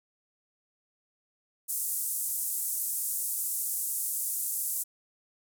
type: band-pass noise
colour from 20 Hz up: white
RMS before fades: -32 dBFS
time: 1.68-4.84 s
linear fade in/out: 20 ms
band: 8100 to 14000 Hz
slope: 24 dB/octave
effects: none